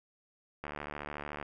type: click train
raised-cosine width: 0.5 ms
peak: -24 dBFS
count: 59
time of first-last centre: 0.64-1.427 s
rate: 73.7 Hz
effects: none